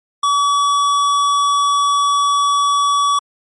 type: tone with tanh clipping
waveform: sine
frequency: 1140 Hz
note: C#6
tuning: 48 cents sharp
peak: -14 dBFS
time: 0.23-3.19 s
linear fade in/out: 5 ms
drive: 17 dB
effects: MP3 48 kbps